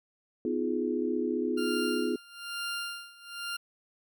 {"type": "chord", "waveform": "sine", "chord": "F half-diminished seventh", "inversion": "second", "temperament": "just", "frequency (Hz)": [251.4, 314.3, 349.2, 419.1], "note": ["Cb4", "Eb4", "F4", "Ab4"], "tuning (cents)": [31, 18, 0, 16], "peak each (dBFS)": [-32, -34, -32, -33], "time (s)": [0.45, 2.16], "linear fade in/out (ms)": 2}
{"type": "tone with tremolo", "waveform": "20% pulse", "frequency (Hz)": 1396.9, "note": "F6", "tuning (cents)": 0, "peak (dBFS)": -27, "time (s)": [1.57, 3.57], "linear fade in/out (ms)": 10, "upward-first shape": "sine", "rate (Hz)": 1.1, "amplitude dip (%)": 90}
{"effects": []}